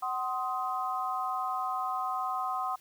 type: chord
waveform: sine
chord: C diminished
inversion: second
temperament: just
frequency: 753.5 / 1046.5 / 1255.8 Hz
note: Gb5 / C6 / Eb6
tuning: +31 / 0 / +16 cents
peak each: -34 dBFS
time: 0.02-2.76 s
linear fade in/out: 10 ms
effects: white hiss -60 dBFS RMS until 2.8 s